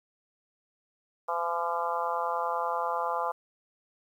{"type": "harmonic tone with a mistuned harmonic", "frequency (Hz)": 170.1, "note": "F3", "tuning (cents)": -45, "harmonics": [3, 4, 5, 6, 7, 8], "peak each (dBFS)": [-35, -35, -33, -33, -34, -41], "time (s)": [1.28, 3.32], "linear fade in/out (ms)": 10, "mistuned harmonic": 8, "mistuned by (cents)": 23, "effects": ["10-bit"]}